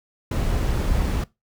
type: noise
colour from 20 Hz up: brown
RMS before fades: -22 dBFS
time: 0.31-1.24 s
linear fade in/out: 5 ms
effects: noise-tail reverb RT60 0.2 s tail -20 dB re dry